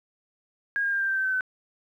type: tone with pitch steps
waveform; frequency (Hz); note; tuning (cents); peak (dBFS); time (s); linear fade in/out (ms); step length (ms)
sine; 1632 / 1615.1 / 1598.4 / 1581.9 / 1565.5 / 1549.3 / 1533.3 / 1517.4; G#6 / G#6 / G6 / G6 / G6 / G6 / G6 / F#6; -31 / -49 / +33 / +15 / -3 / -21 / -39 / +43; -23; 0.76-1.408; 0; 81
effects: 10-bit